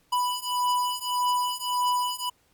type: beating tone pair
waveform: square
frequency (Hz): 987.8 / 989.5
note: B5 / B5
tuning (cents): 0 / +3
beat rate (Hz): 1.7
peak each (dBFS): -28 / -27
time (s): 0.12-2.3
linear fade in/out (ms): 10
effects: pink hiss -65 dBFS RMS until 2.53 s + MP3 96 kbps